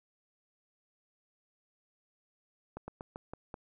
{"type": "slowing click train", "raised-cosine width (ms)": 1, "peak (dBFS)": -27, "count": 6, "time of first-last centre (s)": [2.77, 3.542], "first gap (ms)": 110, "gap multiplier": 1.17, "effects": []}